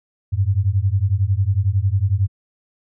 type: beating tone pair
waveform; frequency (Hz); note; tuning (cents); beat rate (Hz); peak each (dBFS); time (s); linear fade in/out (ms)
sine; 92.5 / 103.5; F#2 / G#2; 0 / -5; 11; -18; 0.32-2.28; 20
effects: none